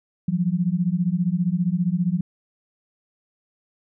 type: beating tone pair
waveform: sine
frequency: 169.3 / 184.3 Hz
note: E3 / F#3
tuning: +46 / -7 cents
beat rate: 15 Hz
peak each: -22 dBFS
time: 0.28-2.21 s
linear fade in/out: 5 ms
effects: none